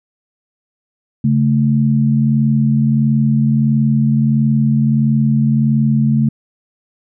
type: tone pair together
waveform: sine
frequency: 138.8 / 220.3 Hz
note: C#3 / A3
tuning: +3 / +2 cents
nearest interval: minor sixth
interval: 799 cents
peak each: -13 dBFS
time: 1.24-6.29 s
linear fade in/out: 5 ms
effects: none